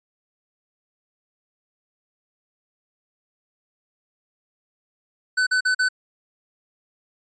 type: tone bursts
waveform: square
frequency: 1508 Hz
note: F#6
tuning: 32 cents sharp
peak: -18 dBFS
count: 4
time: 5.37-5.888 s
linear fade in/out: 10 ms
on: 98 ms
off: 42 ms
effects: resampled to 16000 Hz